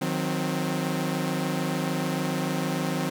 sawtooth chord, C diminished, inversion first, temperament equal with one note detuned, 155.56 / 182.34 / 261.6 Hz, Eb3 / Gb3 / C4, 0 / -25 / 0 cents, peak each -26 dBFS, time 0.01-3.1 s, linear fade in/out 10 ms, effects none

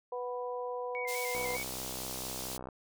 harmonic tone, 246.9 Hz, B3, in tune, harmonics 2 / 3 / 4, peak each -36 / -43 / -41 dBFS, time 0.12-1.57 s, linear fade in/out 5 ms
sine tone with vibrato, 2173 Hz, C#7, 35 cents flat, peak -37 dBFS, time 0.95-1.63 s, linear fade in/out 0 ms, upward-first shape square, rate 5 Hz, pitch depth 56 cents each way
pink high-pass noise, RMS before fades -41 dBFS, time 1.07-2.58 s, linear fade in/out 20 ms, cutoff 4000 Hz, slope 12 dB/octave
click train, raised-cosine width 1 ms, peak -28 dBFS, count 87, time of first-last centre 1.35-2.687 s, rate 64.3 Hz
effects none

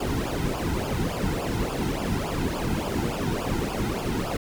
brown noise with flanger, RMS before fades -27 dBFS, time 0-4.37 s, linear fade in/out 5 ms, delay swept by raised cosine 0.49 to 1.79 ms, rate 3.5 Hz, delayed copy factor -0.9, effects none

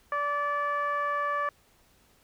15% pulse tone with low-pass filter, 580 Hz, D5, 22 cents flat, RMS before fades -29 dBFS, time 0.12-1.49 s, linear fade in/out 2 ms, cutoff 1400 Hz, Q 5.1, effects pink hiss -63 dBFS RMS until 2.23 s

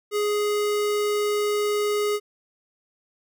square tone, 416.1 Hz, G#4, 3 cents sharp, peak -22 dBFS, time 0.11-2.2 s, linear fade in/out 50 ms, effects none

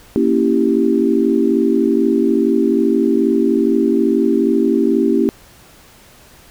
sine chord, A# diminished seventh, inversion none, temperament equal, 233.1 / 277.2 / 329.6 / 392 Hz, A#3 / C#4 / E4 / G4, 0 / 0 / 0 / 0 cents, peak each -17 dBFS, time 0.16-5.29 s, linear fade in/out 0 ms, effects pink hiss -45 dBFS RMS until 6.5 s

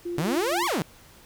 sine tone with tremolo, 347.7 Hz, F4, 8 cents flat, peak -28 dBFS, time 0.05-0.68 s, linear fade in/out 10 ms, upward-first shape square, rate 4.3 Hz, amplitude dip 40%
sawtooth exponential two-way sweep, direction up then down, 138.59 to 1166 to 138.59 Hz, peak -20 dBFS, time 0.18-0.82 s, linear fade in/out 0 ms, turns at 0.66 s
effects pink hiss -52 dBFS RMS until 1.25 s

